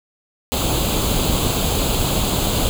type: noise with comb filter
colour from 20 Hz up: pink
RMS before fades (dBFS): -19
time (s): 0.52-2.69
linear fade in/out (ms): 0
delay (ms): 0.27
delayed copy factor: +0.7
effects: none